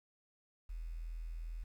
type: tone with quantisation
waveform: sine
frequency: 41.2 Hz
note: E1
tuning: in tune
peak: -40 dBFS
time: 0.69-1.64 s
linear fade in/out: 10 ms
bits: 11
effects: none